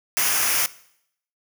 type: noise with comb filter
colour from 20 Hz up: white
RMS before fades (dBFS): -21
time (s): 0.17-0.66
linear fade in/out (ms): 0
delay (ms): 0.25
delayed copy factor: -0.6
effects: noise-tail reverb RT60 0.7 s tail -19 dB re dry